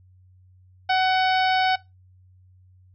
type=harmonic tone; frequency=749 Hz; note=F#5; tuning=21 cents sharp; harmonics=1 / 2 / 3 / 4 / 5 / 6 / 7; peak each=-19 / -25 / -29 / -31 / -33 / -35 / -36 dBFS; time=0.89-1.76 s; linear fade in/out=10 ms; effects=noise-tail reverb RT60 0.2 s tail -19 dB re dry + added 92 Hz sine -51 dBFS peak until 2.94 s